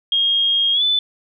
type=tone with pitch glide; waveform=sine; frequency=3248 to 3501 Hz; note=G#7 to A7; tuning=-39 to -9 cents; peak=-14 dBFS; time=0.12-0.99 s; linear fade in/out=2 ms; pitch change=+130 cents; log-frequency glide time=0.73-0.83 s; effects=none